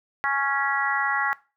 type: harmonic tone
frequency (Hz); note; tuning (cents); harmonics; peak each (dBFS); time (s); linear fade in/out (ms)
277.2; C#4; 0; 3 / 4 / 5 / 6 / 7; -28 / -28 / -28 / -28 / -28; 0.24-1.33; 0
effects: noise-tail reverb RT60 0.3 s tail -19 dB re dry